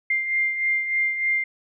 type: beating tone pair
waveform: sine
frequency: 2100 / 2103.3 Hz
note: C7 / C7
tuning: +6 / +8 cents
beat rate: 3.3 Hz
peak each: -21 / -29 dBFS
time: 0.1-1.44 s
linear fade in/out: 5 ms
effects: none